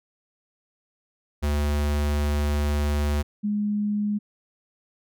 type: tone pair in turn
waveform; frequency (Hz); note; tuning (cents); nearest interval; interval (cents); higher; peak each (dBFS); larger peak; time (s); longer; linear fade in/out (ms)
square / sine; 73.42 / 207.7; D2 / G#3; 0 / 0; octave + tritone; 1800; second; -22; neither; 1.42-3.23 / 3.43-4.19; first; 20
effects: none